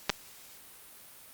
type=clicks; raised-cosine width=0.2 ms; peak=-8 dBFS; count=2; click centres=0.095 / 0.1 s; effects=white hiss -52 dBFS RMS until 1.33 s + Opus 48 kbps